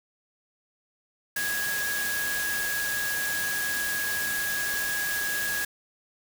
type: tone in noise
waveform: sine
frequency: 1657 Hz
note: G#6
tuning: 4 cents flat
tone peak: -28 dBFS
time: 1.36-5.65 s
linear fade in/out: 5 ms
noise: white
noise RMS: -32 dBFS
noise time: 1.36-5.65 s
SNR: +1 dB
effects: none